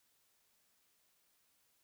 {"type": "silence", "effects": ["white hiss -75 dBFS RMS until 1.83 s"]}